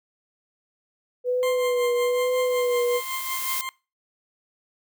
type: tone with vibrato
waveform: sine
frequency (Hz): 493.6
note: B4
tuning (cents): -1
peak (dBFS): -20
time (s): 1.24-3.01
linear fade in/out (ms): 50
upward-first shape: triangle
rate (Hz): 1.1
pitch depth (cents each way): 39
type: noise with exponential growth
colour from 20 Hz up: blue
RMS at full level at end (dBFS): -27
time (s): 1.26-3.61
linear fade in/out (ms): 0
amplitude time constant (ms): 510
type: tone with tremolo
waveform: 20% pulse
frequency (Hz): 1052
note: C6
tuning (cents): +9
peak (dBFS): -22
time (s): 1.43-3.69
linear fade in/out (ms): 0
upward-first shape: triangle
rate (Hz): 5.4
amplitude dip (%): 65
effects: noise-tail reverb RT60 0.3 s tail -22 dB re dry